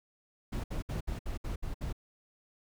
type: noise bursts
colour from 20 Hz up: brown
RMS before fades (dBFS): -35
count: 8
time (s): 0.52-1.928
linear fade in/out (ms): 10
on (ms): 120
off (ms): 64
effects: none